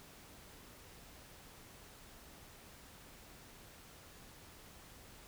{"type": "silence", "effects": ["pink hiss -57 dBFS RMS until 5.27 s"]}